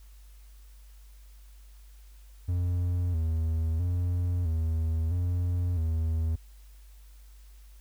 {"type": "tone with vibrato", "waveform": "triangle", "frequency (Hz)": 84.5, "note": "E2", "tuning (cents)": 43, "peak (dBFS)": -23, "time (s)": [2.48, 6.36], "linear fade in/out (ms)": 10, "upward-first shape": "square", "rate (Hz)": 0.76, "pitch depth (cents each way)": 79, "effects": ["added 50 Hz sine -48 dBFS peak until 7.8 s", "white hiss -63 dBFS RMS until 7.8 s"]}